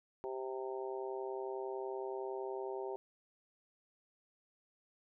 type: harmonic tone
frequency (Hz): 130.81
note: C3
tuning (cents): 0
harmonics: 3 / 4 / 5 / 6 / 7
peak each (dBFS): -40 / -47 / -48 / -49 / -48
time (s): 0.24-2.96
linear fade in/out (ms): 0
effects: none